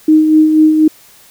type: tone with tremolo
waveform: sine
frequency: 311.1 Hz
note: D#4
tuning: in tune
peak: -3 dBFS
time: 0.08-0.88 s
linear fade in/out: 5 ms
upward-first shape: sine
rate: 4.1 Hz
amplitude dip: 45%
effects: white hiss -43 dBFS RMS until 1.3 s